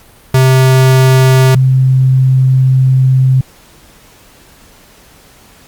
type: tone pair in turn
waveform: square / sine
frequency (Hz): 130.81 / 130.81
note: C3 / C3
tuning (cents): 0 / 0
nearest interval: unison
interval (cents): 0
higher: neither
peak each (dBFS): -5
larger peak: neither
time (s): 0.34-1.55 / 1.55-3.41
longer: second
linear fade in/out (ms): 5
effects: pink hiss -42 dBFS RMS until 5.67 s + Opus 48 kbps